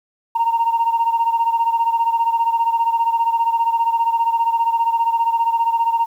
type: beating tone pair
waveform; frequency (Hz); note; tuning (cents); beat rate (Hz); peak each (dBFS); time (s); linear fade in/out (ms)
sine; 920 / 935; A#5 / A#5; -23 / +5; 15; -15 / -19; 0.35-6.06; 10
effects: tanh soft clip ceiling -10 dBFS + 8-bit